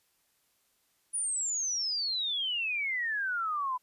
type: exponential sweep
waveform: sine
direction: down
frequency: 9810 to 987.8 Hz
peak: -29 dBFS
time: 1.13-3.78 s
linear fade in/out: 20 ms
effects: white hiss -72 dBFS RMS until 3.82 s + resampled to 32000 Hz